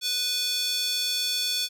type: tone with high-pass filter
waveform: square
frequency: 493.9 Hz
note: B4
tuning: in tune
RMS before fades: -27 dBFS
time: 0.01-1.69 s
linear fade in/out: 50 ms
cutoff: 3900 Hz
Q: 3.5
effects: none